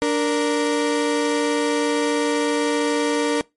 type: tone pair together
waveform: 35% pulse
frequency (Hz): 293.3 / 466.2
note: D4 / A#4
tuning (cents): -2 / 0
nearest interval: minor sixth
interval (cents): 802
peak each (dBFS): -19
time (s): 0.02-3.41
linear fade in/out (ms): 0
effects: noise-tail reverb RT60 0.2 s tail -23 dB re dry + MP3 48 kbps